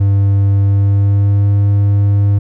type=tone with pitch glide; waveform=triangle; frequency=99.3 to 100.92 Hz; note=G2 to G#2; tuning=+23 to -49 cents; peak=-6 dBFS; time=0-2.39 s; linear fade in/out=10 ms; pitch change=+28 cents; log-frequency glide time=0.62-1.5 s; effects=none